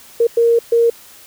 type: tone bursts at uneven times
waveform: sine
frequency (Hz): 466.2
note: A#4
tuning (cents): 0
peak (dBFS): -9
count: 3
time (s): 0.2-0.27 / 0.37-0.59 / 0.72-0.9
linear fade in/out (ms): 5
effects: white hiss -42 dBFS RMS until 1.26 s